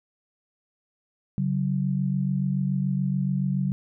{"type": "tone pair together", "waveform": "sine", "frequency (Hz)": [140.4, 187.41], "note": ["C#3", "F#3"], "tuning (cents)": [22, 22], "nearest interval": "perfect fourth", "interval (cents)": 500, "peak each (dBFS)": -25, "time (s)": [1.38, 3.72], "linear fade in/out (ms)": 0, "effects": []}